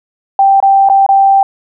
sine tone with dropouts, 784 Hz, G5, in tune, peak -4 dBFS, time 0.39-1.43 s, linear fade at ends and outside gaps 2 ms, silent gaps 0.602-0.626 / 0.889-0.898 / 1.064-1.089 s, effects none

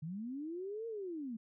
sine linear two-way sweep, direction up then down, 146.83 to 466.2 to 213.2 Hz, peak -39 dBFS, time 0.02-1.37 s, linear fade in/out 10 ms, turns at 0.87 s, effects none

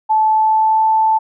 sine tone with pitch glide, 870 to 879.1 Hz, A5 to A5, -20 to -2 cents, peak -10 dBFS, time 0.09-1.19 s, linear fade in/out 20 ms, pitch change +18 cents, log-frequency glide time 0.29-0.86 s, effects none

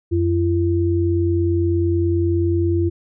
sine tone pair together, 89.95 / 339.6 Hz, F#2 / F4, -48 / -48 cents, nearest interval octave + major seventh, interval 2300 cents, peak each -18 dBFS, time 0.11-2.9 s, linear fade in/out 20 ms, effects none

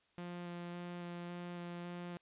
sawtooth tone with vibrato, 174.61 Hz, F3, in tune, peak -39 dBFS, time 0.18-2.17 s, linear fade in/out 0 ms, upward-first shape square, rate 1.8 Hz, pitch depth 8 cents each way, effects white hiss -74 dBFS RMS until 2.21 s + resampled to 8000 Hz

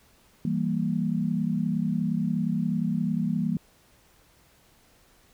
sine chord, E diminished, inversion none, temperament equal, 164.81 / 196 / 233.1 Hz, E3 / G3 / Bb3, 0 / 0 / 0 cents, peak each -28 dBFS, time 0.45-3.57 s, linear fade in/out 2 ms, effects pink hiss -60 dBFS RMS until 5.33 s

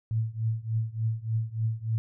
sine tone with tremolo, 111.9 Hz, A2, 30 cents sharp, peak -22 dBFS, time 0.11-1.98 s, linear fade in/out 0 ms, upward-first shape triangle, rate 3.4 Hz, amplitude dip 95%, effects none

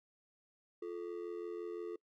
triangle ring-modulated tone, 392 Hz, G4, in tune, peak -35 dBFS, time 0.82-1.96 s, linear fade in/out 5 ms, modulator 42.9 Hz, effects noise-tail reverb RT60 0.1 s tail -24 dB re dry

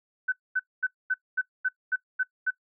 sine tone bursts, 1513 Hz, F#6, 38 cents sharp, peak -22 dBFS, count 9, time 0.28-2.507 s, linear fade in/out 10 ms, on 43 ms, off 230 ms, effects noise-tail reverb RT60 0.1 s tail -20 dB re dry

